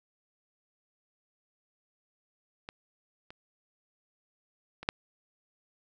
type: clicks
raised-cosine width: 0.3 ms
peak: -24 / -30 / -26 / -9 dBFS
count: 4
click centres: 2.689 / 3.305 / 4.83 / 4.889 s
effects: none